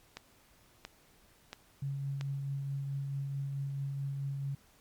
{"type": "click train", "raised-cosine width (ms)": 0.2, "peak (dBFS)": -24, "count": 4, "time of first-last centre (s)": [0.17, 2.211], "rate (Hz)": 1.47}
{"type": "tone with tremolo", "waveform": "sine", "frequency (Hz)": 138.59, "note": "C#3", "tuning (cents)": 0, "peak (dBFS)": -32, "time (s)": [1.82, 4.55], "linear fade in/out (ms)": 5, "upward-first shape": "triangle", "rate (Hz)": 4.6, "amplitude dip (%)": 30}
{"effects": ["pink hiss -64 dBFS RMS until 4.8 s", "MP3 96 kbps"]}